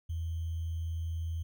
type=tone with sample-and-hold; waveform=sine; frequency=82.41 Hz; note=E2; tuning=in tune; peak=-32 dBFS; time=0.09-1.43 s; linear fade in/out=10 ms; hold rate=3150 Hz; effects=none